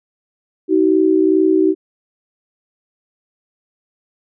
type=tone pair together; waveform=sine; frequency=316.5 / 378.9 Hz; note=D#4 / F#4; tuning=+30 / +41 cents; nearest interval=minor third; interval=311 cents; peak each=-13 dBFS; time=0.68-1.75 s; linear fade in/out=50 ms; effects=none